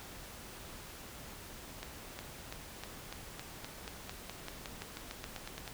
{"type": "accelerating click train", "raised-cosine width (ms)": 0.2, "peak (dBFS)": -24, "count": 20, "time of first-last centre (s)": [1.83, 5.678], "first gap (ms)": 360, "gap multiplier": 0.93, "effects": ["pink hiss -49 dBFS RMS until 5.73 s"]}